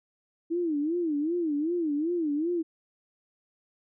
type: tone with vibrato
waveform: sine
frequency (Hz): 318.8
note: D#4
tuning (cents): +42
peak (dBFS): -25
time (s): 0.5-2.63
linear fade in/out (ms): 20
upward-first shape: sine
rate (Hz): 2.6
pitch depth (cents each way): 180
effects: none